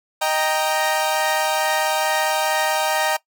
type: chord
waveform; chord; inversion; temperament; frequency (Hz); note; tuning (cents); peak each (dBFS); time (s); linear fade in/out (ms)
sawtooth; Eb major; none; equal; 622.3 / 784 / 932.3; Eb5 / G5 / Bb5; 0 / 0 / 0; -19; 0.21-3.17; 10
effects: noise-tail reverb RT60 0.1 s tail -19 dB re dry